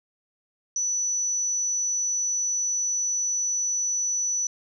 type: tone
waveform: sine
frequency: 5950 Hz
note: F#8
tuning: 9 cents sharp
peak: -23 dBFS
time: 0.76-4.47 s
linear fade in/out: 2 ms
effects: none